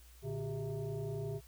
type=tone with frequency modulation; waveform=sine; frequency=144.8 Hz; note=D3; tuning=24 cents flat; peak=-36 dBFS; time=0.22-1.41 s; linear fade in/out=50 ms; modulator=259 Hz; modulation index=1.4; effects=added 60 Hz sine -56 dBFS peak until 1.47 s + white hiss -63 dBFS RMS until 1.47 s